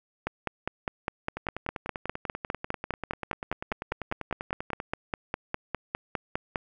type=two click trains; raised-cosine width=0.5 ms; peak=-18 / -13 dBFS; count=36 / 32; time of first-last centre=1.37-4.801 / 0.27-6.558 s; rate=10.2 / 4.93 Hz; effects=none